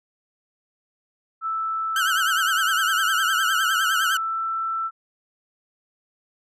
sine tone with pitch glide, 1318.5 to 1331.5 Hz, E6 to E6, 0 to +17 cents, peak -23 dBFS, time 1.41-4.91 s, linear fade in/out 50 ms, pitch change +17 cents, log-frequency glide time 4.03-4.4 s
30% pulse tone with vibrato, 1503 Hz, F#6, 27 cents sharp, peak -18 dBFS, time 1.96-4.17 s, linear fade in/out 2 ms, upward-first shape triangle, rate 9.8 Hz, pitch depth 130 cents each way
effects resampled to 32000 Hz

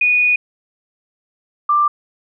sine tone pair in turn, 2467 / 1182.6 Hz, D#7 / D6, -15 / +12 cents, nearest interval octave + minor second, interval 1273 cents, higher first, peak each -11 dBFS, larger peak neither, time 0.01-0.36 / 1.69-1.88 s, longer first, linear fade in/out 5 ms, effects none

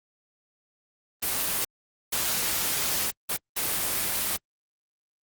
white noise bursts at uneven times, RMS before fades -27 dBFS, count 4, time 1.22-1.65 / 2.12-3.11 / 3.29-3.37 / 3.56-4.37 s, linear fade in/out 10 ms, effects Opus 24 kbps

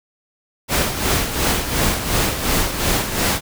pink noise with tremolo, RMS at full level -17 dBFS, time 0.68-3.41 s, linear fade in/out 50 ms, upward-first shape sine, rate 2.8 Hz, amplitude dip 60%, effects none

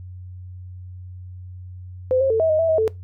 sine tone with pitch steps, 513 / 536 / 445 / 644 / 622 / 656 / 637 / 439.9 Hz, C5 / C5 / A4 / E5 / D#5 / E5 / D#5 / A4, -34 / +42 / +20 / -41 / -1 / -9 / +41 / 0 cents, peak -15 dBFS, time 2.11-2.878 s, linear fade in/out 0 ms, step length 96 ms, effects noise-tail reverb RT60 0.2 s tail -20 dB re dry + added 91 Hz sine -34 dBFS peak until 3.03 s

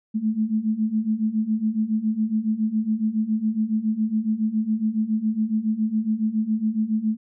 sine beating tone pair, 213.4 / 220.6 Hz, G#3 / A3, +47 / +5 cents, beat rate 7.2 Hz, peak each -25 / -22 dBFS, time 0.14-7.17 s, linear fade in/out 20 ms, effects none

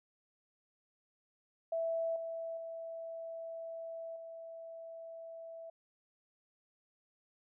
sine tone with level steps, 659.3 Hz, E5, in tune, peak -32 / -38 / -41 / -45 dBFS, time 1.72-5.7 s, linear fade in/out 5 ms, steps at 2.16 / 2.57 / 4.16 s, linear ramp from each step 2 ms, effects none

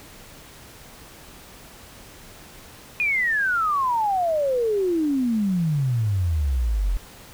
sine exponential sweep, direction down, 2489 to 42.09 Hz, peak -19 dBFS, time 3-6.97 s, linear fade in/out 0 ms, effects pink hiss -45 dBFS RMS until 7.33 s

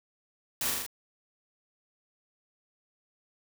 white noise with echo, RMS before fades -31 dBFS, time 0.61-0.7 s, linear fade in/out 2 ms, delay 41 ms, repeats 4, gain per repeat -2 dB, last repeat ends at 0.864 s, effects none

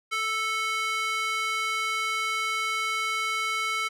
square tone with high-pass filter, 440 Hz, A4, in tune, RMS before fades -28 dBFS, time 0.11-3.89 s, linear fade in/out 20 ms, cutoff 1700 Hz, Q 7.1, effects low-pass 10000 Hz 12 dB/octave

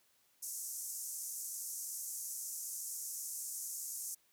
pink band-pass noise, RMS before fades -43 dBFS, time 0.42-4.15 s, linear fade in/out 10 ms, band 6000 to 14000 Hz, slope 48 dB/octave, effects white hiss -72 dBFS RMS until 4.32 s + high-pass 60 Hz 12 dB/octave

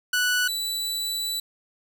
sawtooth tone pair in turn, 1480 / 3959 Hz, F#6 / B7, 0 / +3 cents, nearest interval octave + perfect fourth, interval 1703 cents, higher second, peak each -17 / -23 dBFS, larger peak first, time 0.13-0.48 / 0.48-1.4 s, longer second, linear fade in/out 5 ms, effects none

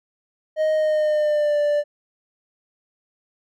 triangle tone with pitch glide, 623 to 588 Hz, D#5 to D5, +2 to +2 cents, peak -15 dBFS, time 0.56-1.84 s, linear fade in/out 50 ms, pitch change -100 cents, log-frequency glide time 0.74-1.59 s, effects none

